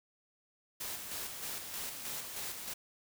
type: noise with tremolo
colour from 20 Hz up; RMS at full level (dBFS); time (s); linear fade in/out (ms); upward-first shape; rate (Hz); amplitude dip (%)
white; -40; 0.8-2.74; 10; square; 3.2; 40
effects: none